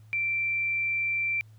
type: tone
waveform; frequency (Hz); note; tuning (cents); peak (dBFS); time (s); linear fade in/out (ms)
sine; 2349; D7; 0; -25; 0.13-1.41; 0
effects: added 108 Hz sine -49 dBFS peak until 1.58 s + pink hiss -67 dBFS RMS until 1.58 s